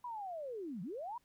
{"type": "linear two-way sweep", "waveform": "sine", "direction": "down then up", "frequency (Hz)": [1000, 159.4, 1000], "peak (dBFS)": -40, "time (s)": [0.04, 1.18], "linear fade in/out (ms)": 5, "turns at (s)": 0.82, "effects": ["pink hiss -75 dBFS RMS until 1.24 s"]}